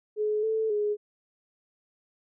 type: tone with pitch steps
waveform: sine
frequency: 424.7 / 440.8 / 417.3 Hz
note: G#4 / A4 / G#4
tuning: +39 / +3 / +8 cents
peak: -24 dBFS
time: 0.16-0.97 s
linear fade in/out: 50 ms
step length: 270 ms
effects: none